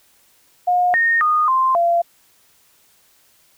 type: tone with pitch steps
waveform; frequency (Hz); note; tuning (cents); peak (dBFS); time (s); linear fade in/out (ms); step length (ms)
sine; 717 / 1844 / 1230 / 1046 / 686; F5 / A#6 / D#6 / C6 / F5; +45 / -19 / -20 / -1 / -31; -13; 0.67-2.02; 10; 270
effects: white hiss -56 dBFS RMS until 3.57 s